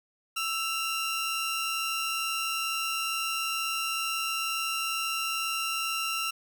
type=tone pair together; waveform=sawtooth; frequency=1325.4 / 2793 Hz; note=E6 / F7; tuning=+9 / -1 cents; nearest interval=octave + minor second; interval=1290 cents; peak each=-28 dBFS; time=0.36-6.31 s; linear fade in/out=10 ms; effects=none